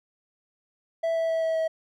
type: tone with pitch steps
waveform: triangle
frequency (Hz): 659.3 / 655.5 / 651.7 / 648 / 644.2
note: E5 / E5 / E5 / E5 / E5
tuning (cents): 0 / -10 / -20 / -30 / -40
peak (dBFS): -21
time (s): 1.03-1.68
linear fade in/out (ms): 10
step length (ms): 130
effects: none